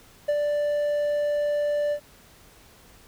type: tone with ADSR envelope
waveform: triangle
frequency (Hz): 587.3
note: D5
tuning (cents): 0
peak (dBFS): -17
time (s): 0.28-2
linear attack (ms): 11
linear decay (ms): 44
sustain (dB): -3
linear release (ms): 79
effects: pink hiss -53 dBFS RMS until 3.07 s